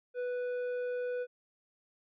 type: tone with tanh clipping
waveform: triangle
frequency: 493.9 Hz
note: B4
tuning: in tune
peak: -34 dBFS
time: 0.14-1.27 s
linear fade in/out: 50 ms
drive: 12 dB
effects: none